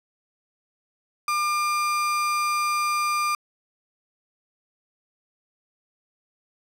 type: tone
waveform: 35% pulse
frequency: 1200 Hz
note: D6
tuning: 37 cents sharp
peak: -20 dBFS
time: 1.28-3.35 s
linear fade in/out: 2 ms
effects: low-pass 12000 Hz 12 dB/octave